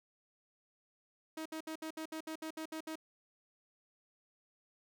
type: tone bursts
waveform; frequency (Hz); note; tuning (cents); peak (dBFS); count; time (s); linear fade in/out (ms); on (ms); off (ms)
sawtooth; 316.9; D#4; +32; -36; 11; 1.37-2.956; 5; 86; 64
effects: none